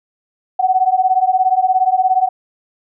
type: beating tone pair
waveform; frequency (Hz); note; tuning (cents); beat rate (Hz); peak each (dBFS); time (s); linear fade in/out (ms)
sine; 740 / 757; F#5 / F#5; 0 / +39; 17; -14; 0.59-2.29; 10
effects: none